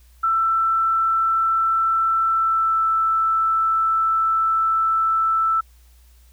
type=tone with pitch glide; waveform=sine; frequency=1333 to 1323 Hz; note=E6 to E6; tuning=+19 to +6 cents; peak=-16 dBFS; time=0.23-5.61 s; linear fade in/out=10 ms; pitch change=-13 cents; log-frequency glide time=2.3-2.83 s; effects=added 60 Hz sine -48 dBFS peak until 6.32 s + white hiss -59 dBFS RMS until 6.32 s